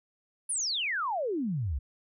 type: exponential sweep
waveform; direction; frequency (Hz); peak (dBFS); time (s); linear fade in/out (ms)
sine; down; 10470 to 60.4; -28; 0.49-1.79; 10
effects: none